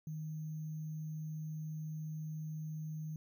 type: tone with sample-and-hold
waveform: sine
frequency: 155.7 Hz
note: D#3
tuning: 2 cents sharp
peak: -39 dBFS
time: 0.07-3.16 s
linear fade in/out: 2 ms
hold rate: 6300 Hz
effects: none